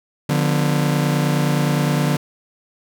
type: chord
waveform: 40% pulse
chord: B diminished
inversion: first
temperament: just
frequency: 148.16 / 177.8 / 246.9 Hz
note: D3 / F3 / B3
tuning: +16 / +31 / 0 cents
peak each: -17 / -22 / -23 dBFS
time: 0.29-2.17 s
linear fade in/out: 5 ms
effects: none